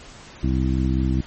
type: harmonic tone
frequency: 64.7 Hz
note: C2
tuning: 19 cents flat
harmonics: 1 / 2 / 3 / 4 / 5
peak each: -21 / -24 / -26 / -27 / -28 dBFS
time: 0.43-1.21 s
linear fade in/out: 5 ms
effects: pink hiss -43 dBFS RMS until 1.26 s + MP3 32 kbps